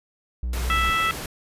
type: tone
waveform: triangle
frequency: 60.8 Hz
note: B1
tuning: 26 cents flat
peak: -22 dBFS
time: 0.43-0.9 s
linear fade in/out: 0 ms
type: noise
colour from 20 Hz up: pink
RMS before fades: -33 dBFS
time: 0.53-1.26 s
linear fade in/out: 2 ms
type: harmonic tone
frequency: 659.3 Hz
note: E5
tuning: in tune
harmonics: 2 / 3 / 4 / 5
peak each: -22 / -26 / -28 / -30 dBFS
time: 0.7-1.11 s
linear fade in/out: 0 ms
effects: resampled to 32000 Hz